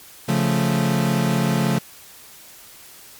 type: chord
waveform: 40% pulse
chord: Db augmented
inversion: none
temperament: equal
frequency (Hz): 138.59 / 174.61 / 220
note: Db3 / F3 / A3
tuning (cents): 0 / 0 / 0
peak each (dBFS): -21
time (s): 0.28-1.79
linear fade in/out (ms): 10
effects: white hiss -44 dBFS RMS until 3.19 s + MP3 96 kbps